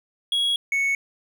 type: tone pair in turn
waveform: triangle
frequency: 3322 / 2213 Hz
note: G#7 / C#7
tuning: 0 / -3 cents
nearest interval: perfect fifth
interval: 703 cents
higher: first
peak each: -18 dBFS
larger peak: neither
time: 0.32-0.56 / 0.72-0.95 s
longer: first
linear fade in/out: 2 ms
effects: none